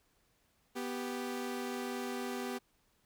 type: tone pair together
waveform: sawtooth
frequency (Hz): 246.7 / 392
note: B3 / G4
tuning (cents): -2 / 0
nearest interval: minor sixth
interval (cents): 802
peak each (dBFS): -35 / -36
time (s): 0.75-2.59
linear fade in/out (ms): 20
effects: pink hiss -73 dBFS RMS until 3.05 s